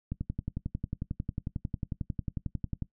click train, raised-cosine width 5 ms, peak -20 dBFS, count 31, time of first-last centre 0.12-2.823 s, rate 11.1 Hz, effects noise-tail reverb RT60 0.1 s tail -18 dB re dry

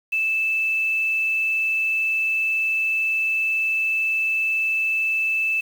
sine tone with quantisation, 2633 Hz, E7, 3 cents flat, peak -19 dBFS, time 0.12-5.61 s, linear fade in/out 10 ms, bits 7, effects none

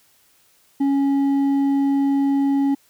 sine tone with hard clipping, 277.2 Hz, C#4, in tune, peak -17 dBFS, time 0.8-2.75 s, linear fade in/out 10 ms, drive 4 dB, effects white hiss -58 dBFS RMS until 2.89 s

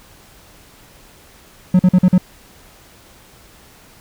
triangle tone bursts, 182.5 Hz, F#3, 24 cents flat, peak -5 dBFS, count 5, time 1.74-2.181 s, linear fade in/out 5 ms, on 53 ms, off 44 ms, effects pink hiss -46 dBFS RMS until 4 s

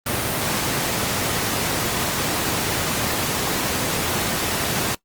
pink high-pass noise, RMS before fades -23 dBFS, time 0.06-4.95 s, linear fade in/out 5 ms, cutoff 100 Hz, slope 12 dB/octave, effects noise-tail reverb RT60 0.1 s tail -19 dB re dry + Opus 32 kbps

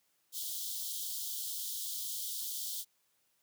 white high-pass noise, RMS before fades -39 dBFS, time 0.32-2.85 s, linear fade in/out 50 ms, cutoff 3100 Hz, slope 96 dB/octave, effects white hiss -75 dBFS RMS until 3.42 s + high-pass 80 Hz 12 dB/octave

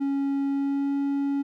triangle tone with pitch glide, 277.2 to 279.8 Hz, C#4 to C#4, 0 to +16 cents, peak -21 dBFS, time 0-1.43 s, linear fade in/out 20 ms, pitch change +16 cents, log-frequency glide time 0.49-0.94 s, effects none

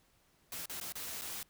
white noise with dropouts, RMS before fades -42 dBFS, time 0.52-1.43 s, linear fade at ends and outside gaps 2 ms, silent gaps 0.658-0.696 / 0.801-0.811 / 0.923-0.954 / 1.213-1.218 s, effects pink hiss -70 dBFS RMS until 1.49 s

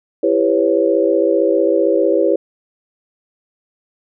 sine chord, C# half-diminished seventh, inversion first, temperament just, 332.6 / 399.1 / 498.9 / 554.4 Hz, E4 / G4 / B4 / C#5, +16 / +31 / +17 / 0 cents, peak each -17 dBFS, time 0.23-2.36 s, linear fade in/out 5 ms, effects none

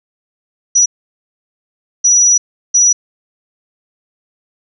sine tone bursts at uneven times, 5860 Hz, F#8, 18 cents flat, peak -6 dBFS, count 3, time 0.75-0.86 / 2.04-2.38 / 2.74-2.93 s, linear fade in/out 10 ms, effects none

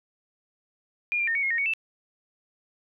sine tone with pitch steps, 2422 / 2379 / 1829 / 2236 / 2155 / 1856 / 2230 / 2651 Hz, D#7 / D7 / A#6 / C#7 / C#7 / A#6 / C#7 / E7, -47 / +22 / -33 / +14 / -49 / -8 / +10 / +9 cents, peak -23 dBFS, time 1.12-1.736 s, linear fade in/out 0 ms, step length 77 ms, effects none

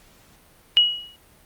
sine tone with exponential decay, 2909 Hz, F#7, 30 cents flat, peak -9 dBFS, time 0.77-1.16 s, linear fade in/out 0 ms, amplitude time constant 83 ms, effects pink hiss -54 dBFS RMS until 1.45 s + Opus 48 kbps

